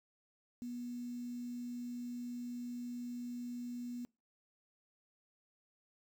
sine tone with quantisation, 242.8 Hz, B3, 29 cents flat, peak -40 dBFS, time 0.62-4.05 s, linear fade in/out 0 ms, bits 10, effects noise-tail reverb RT60 0.3 s tail -26 dB re dry

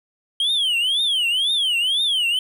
triangle tone with vibrato, 3162 Hz, G7, 14 cents sharp, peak -16 dBFS, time 0.4-2.39 s, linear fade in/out 2 ms, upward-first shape triangle, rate 2 Hz, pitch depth 280 cents each way, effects none

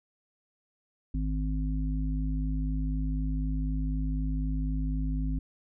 harmonic tone, 52 Hz, G#1, 3 cents sharp, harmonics 1 / 3 / 5, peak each -28 / -35 / -35 dBFS, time 1.14-5.39 s, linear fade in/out 5 ms, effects none

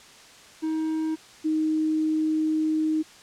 triangle / sine tone pair in turn, 316.3 / 312.5 Hz, D#4 / D#4, +29 / +8 cents, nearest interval unison, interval 21 cents, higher first, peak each -22 / -21 dBFS, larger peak second, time 0.62-1.16 / 1.44-3.03 s, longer second, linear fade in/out 20 ms, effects white hiss -49 dBFS RMS until 3.22 s + low-pass 7000 Hz 12 dB/octave

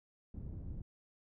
pink low-pass noise, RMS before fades -44 dBFS, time 0.34-0.82 s, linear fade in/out 5 ms, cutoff 170 Hz, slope 12 dB/octave, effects none

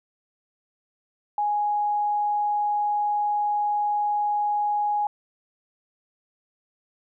sine tone, 830.6 Hz, G#5, in tune, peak -21 dBFS, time 1.38-5.07 s, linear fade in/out 2 ms, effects none

